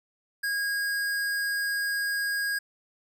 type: tone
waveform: square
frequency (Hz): 1636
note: G#6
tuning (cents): -26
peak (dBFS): -27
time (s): 0.43-2.59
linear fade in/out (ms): 10
effects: none